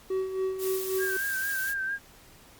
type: tone with tremolo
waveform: triangle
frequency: 378.8 Hz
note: F#4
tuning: 41 cents sharp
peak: -23 dBFS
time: 0.1-1.17 s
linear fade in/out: 5 ms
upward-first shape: sine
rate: 3.7 Hz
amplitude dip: 60%
type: noise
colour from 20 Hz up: blue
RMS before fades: -36 dBFS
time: 0.58-1.75 s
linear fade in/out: 50 ms
type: tone with vibrato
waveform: sine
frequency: 1583 Hz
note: G6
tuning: 17 cents sharp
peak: -28 dBFS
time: 0.98-1.99 s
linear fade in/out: 50 ms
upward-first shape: sine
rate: 4.4 Hz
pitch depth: 44 cents each way
effects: pink hiss -54 dBFS RMS until 2.59 s + Opus 48 kbps